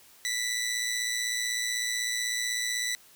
15% pulse tone with amplitude modulation, 1975.5 Hz, B6, in tune, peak -20 dBFS, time 0.25-2.95 s, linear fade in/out 0 ms, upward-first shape sine, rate 116 Hz, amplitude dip 45%, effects white hiss -56 dBFS RMS until 3.15 s

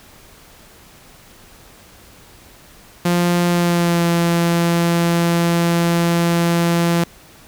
sawtooth tone with pitch glide, 174.61 to 170.23 Hz, F3 to F3, 0 to -44 cents, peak -10 dBFS, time 3.05-7.04 s, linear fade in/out 5 ms, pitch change -44 cents, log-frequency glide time 3.47-4.06 s, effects pink hiss -45 dBFS RMS until 7.47 s

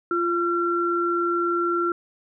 sine tone pair together, 345.8 / 1361.8 Hz, F4 / F6, -17 / -44 cents, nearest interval 2 octaves, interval 2373 cents, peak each -23 dBFS, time 0.11-1.92 s, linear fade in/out 2 ms, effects none

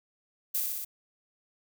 violet noise with echo, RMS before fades -29 dBFS, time 0.54-0.61 s, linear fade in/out 10 ms, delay 60 ms, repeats 4, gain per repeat -2 dB, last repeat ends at 0.85 s, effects none

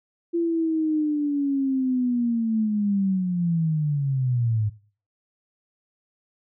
sine linear sweep, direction down, 341.9 to 103.83 Hz, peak -20 dBFS, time 0.33-4.7 s, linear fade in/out 20 ms, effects noise-tail reverb RT60 0.4 s tail -18 dB re dry

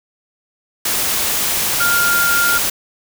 sine tone in noise, 1402 Hz, F6, 6 cents sharp, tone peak -14 dBFS, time 1.8-2.58 s, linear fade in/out 5 ms, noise white, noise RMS -18 dBFS, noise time 0.85-2.7 s, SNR +1 dB, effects none

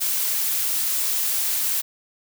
blue noise, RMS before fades -23 dBFS, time 0-1.82 s, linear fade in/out 20 ms, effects none

